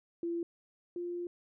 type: tone pair in turn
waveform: sine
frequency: 340 / 349.6 Hz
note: F4 / F4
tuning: -46 / +2 cents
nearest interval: unison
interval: 48 cents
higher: second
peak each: -32 / -35 dBFS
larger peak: first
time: 0.23-0.43 / 0.96-1.27 s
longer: second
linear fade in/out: 2 ms
effects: none